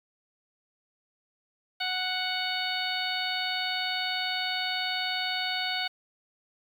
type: harmonic tone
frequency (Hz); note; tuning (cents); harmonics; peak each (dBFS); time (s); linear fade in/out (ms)
740; F#5; 0; 1 / 2 / 3 / 4 / 5 / 6; -35 / -35 / -35 / -35 / -35 / -35; 1.8-5.88; 10
effects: 9-bit